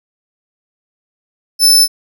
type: tone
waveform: sawtooth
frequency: 5274 Hz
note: E8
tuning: in tune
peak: -3 dBFS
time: 1.59-1.88 s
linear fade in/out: 50 ms
effects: none

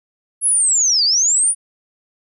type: linear two-way sweep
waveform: sine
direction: down then up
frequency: 10880 to 4435 to 9750 Hz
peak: -12 dBFS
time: 0.41-1.55 s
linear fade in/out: 50 ms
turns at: 1.04 s
effects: none

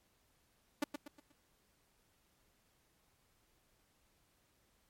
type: tone with echo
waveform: sawtooth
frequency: 291.7 Hz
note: D4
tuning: 12 cents flat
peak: -27 dBFS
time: 0.82-0.84 s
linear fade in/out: 5 ms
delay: 120 ms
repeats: 4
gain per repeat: -8 dB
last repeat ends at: 1.32 s
effects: pink hiss -74 dBFS RMS until 4.89 s + MP3 64 kbps

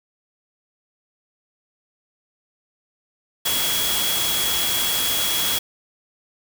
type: tone in noise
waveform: sine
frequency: 3339 Hz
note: G#7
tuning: 9 cents sharp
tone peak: -24 dBFS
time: 3.45-5.59 s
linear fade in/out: 10 ms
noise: white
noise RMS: -23 dBFS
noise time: 3.45-5.59 s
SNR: -4 dB
effects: none

